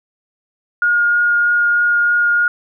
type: tone with vibrato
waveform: sine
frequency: 1427 Hz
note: F6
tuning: 37 cents sharp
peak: -11 dBFS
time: 0.82-2.48 s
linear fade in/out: 2 ms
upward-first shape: triangle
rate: 3.2 Hz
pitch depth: 8 cents each way
effects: none